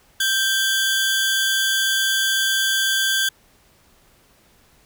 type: tone pair together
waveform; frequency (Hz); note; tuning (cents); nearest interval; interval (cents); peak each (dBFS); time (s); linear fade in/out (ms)
sawtooth; 1568 / 3414; G6 / G#7; 0 / +47; octave + minor second; 1347; -16 / -19; 0.2-3.29; 5
effects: pink hiss -56 dBFS RMS until 4.85 s